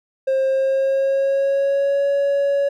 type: tone with pitch glide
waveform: triangle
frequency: 532 to 561.4 Hz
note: C5 to C#5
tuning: +29 to +22 cents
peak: -13 dBFS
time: 0.27-2.69 s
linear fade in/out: 10 ms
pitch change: +93 cents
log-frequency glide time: 0.47-2.07 s
effects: tanh soft clip ceiling -9 dBFS